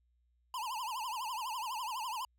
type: tone with vibrato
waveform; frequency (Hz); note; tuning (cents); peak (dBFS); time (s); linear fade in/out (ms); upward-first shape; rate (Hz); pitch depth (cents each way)
square; 948; A#5; +29; -37; 0.54-2.25; 2; triangle; 12; 220
effects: added 60 Hz sine -70 dBFS peak until 2.38 s